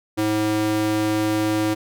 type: tone with high-pass filter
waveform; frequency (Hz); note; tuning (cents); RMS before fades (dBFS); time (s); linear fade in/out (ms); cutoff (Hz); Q
square; 107.1; A2; -46; -21; 0.17-1.75; 20; 240; 3.3
effects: none